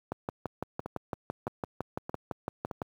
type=two click trains; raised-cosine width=1 ms; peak=-22 / -18 dBFS; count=4 / 17; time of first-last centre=0.86-2.712 / 0.12-2.818 s; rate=1.62 / 5.93 Hz; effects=high-pass 80 Hz 12 dB/octave + 9-bit